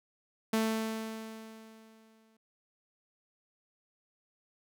sawtooth tone with exponential decay, 221.5 Hz, A3, 12 cents sharp, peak -22 dBFS, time 0.53-2.37 s, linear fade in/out 5 ms, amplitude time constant 400 ms, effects none

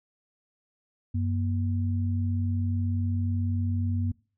sine tone pair together, 94.53 / 238.2 Hz, F#2 / A#3, +38 / +38 cents, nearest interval octave + major third, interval 1600 cents, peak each -25 / -32 dBFS, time 1.14-4.12 s, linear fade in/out 10 ms, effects noise-tail reverb RT60 0.4 s tail -23 dB re dry

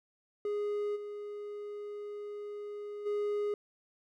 triangle tone with level steps, 413.8 Hz, G#4, 6 cents flat, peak -29 / -37 / -28 dBFS, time 0.45-3.54 s, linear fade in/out 2 ms, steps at 0.95 / 3.05 s, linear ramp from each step 20 ms, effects none

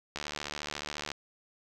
click train, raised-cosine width 0.2 ms, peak -18 dBFS, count 72, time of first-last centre 0.16-1.117 s, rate 74.2 Hz, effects none

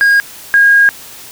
triangle / sine tone pair in turn, 1630 / 1630 Hz, G#6 / G#6, -33 / -33 cents, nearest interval unison, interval 0 cents, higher neither, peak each -4 dBFS, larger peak neither, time 0.01-0.2 / 0.54-0.89 s, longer second, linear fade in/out 0 ms, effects white hiss -33 dBFS RMS until 1.31 s

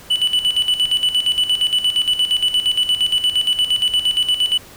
triangle tone with tremolo, 2973 Hz, F#7, 8 cents sharp, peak -11 dBFS, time 0.1-4.58 s, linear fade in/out 10 ms, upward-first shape square, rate 8.6 Hz, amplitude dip 70%, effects pink hiss -41 dBFS RMS until 4.76 s

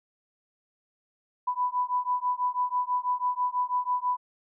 sine beating tone pair, 990 / 996.1 Hz, B5 / B5, +4 / +15 cents, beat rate 6.1 Hz, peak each -28 dBFS, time 1.47-4.17 s, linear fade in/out 10 ms, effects none

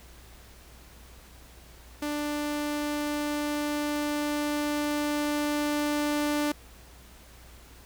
sawtooth tone with level ramp, 295.1 Hz, D4, 8 cents sharp, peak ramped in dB -25 to -21 dBFS, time 2.02-6.52 s, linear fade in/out 5 ms, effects added 60 Hz sine -51 dBFS peak until 7.85 s + pink hiss -53 dBFS RMS until 7.85 s

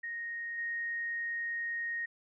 sine tone with level steps, 1865 Hz, A#6, in tune, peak -36 / -33 dBFS, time 0.03-2.06 s, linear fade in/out 10 ms, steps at 0.58 s, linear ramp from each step 2 ms, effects none

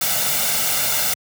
white noise with comb filter, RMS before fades -20 dBFS, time 0.01-1.14 s, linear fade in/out 5 ms, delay 1.4 ms, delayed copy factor +0.65, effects high-pass 100 Hz 12 dB/octave

